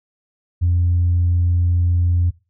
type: tone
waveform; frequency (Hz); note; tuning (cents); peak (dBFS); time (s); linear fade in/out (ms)
sine; 87.31; F2; 0; -12; 0.61-2.31; 20
effects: noise-tail reverb RT60 0.3 s tail -21 dB re dry + tanh soft clip ceiling -10 dBFS